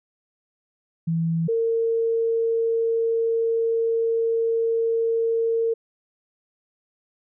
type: tone pair in turn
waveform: sine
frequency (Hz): 164.81 / 456.6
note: E3 / A#4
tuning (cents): 0 / -36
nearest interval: octave + tritone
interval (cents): 1764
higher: second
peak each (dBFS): -20 / -19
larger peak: second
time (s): 1.07-1.48 / 1.48-5.74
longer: second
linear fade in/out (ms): 10
effects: none